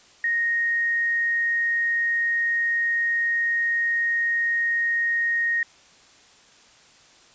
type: tone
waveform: sine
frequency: 1864 Hz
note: A#6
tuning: 1 cent flat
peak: -20 dBFS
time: 0.24-5.63 s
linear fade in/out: 2 ms
effects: white hiss -53 dBFS RMS until 7.34 s + resampled to 16000 Hz